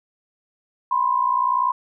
sine tone pair together, 987.8 / 1048.2 Hz, B5 / C6, 0 / +3 cents, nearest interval minor second, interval 103 cents, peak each -20 dBFS, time 0.91-1.72 s, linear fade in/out 5 ms, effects none

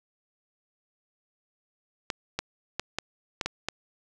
clicks, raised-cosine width 0.2 ms, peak -11 dBFS, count 7, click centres 2.102 / 2.39 / 2.796 / 2.986 / 3.412 / 3.46 / 3.686 s, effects none

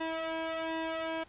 sawtooth tone with flanger, 324 Hz, E4, 30 cents flat, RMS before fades -35 dBFS, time 0-1.24 s, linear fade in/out 10 ms, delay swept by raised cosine 1.1 to 1.85 ms, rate 1.3 Hz, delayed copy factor +0.75, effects pink hiss -59 dBFS RMS until 1.28 s + resampled to 8000 Hz

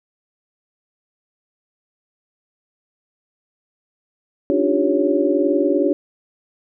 sine tone cluster, 284 / 303.8 / 354.4 / 396.8 / 558 Hz, C#4 / D#4 / F4 / G4 / C#5, +42 / -41 / +25 / +21 / +11 cents, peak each -21 dBFS, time 4.5-5.93 s, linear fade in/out 0 ms, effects none

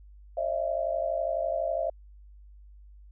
sine tone cluster, 541 / 619 / 671 Hz, C#5 / D#5 / E5, -42 / -9 / +31 cents, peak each -33 / -31 / -29 dBFS, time 0.37-1.9 s, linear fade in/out 5 ms, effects added 50 Hz sine -48 dBFS peak until 3.11 s

